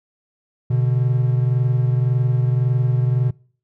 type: tone pair together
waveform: triangle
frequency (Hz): 123.8 / 145.62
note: B2 / D3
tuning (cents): +5 / -14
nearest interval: minor third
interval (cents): 281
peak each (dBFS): -14 / -20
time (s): 0.7-3.31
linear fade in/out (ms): 10
effects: noise-tail reverb RT60 0.5 s tail -25 dB re dry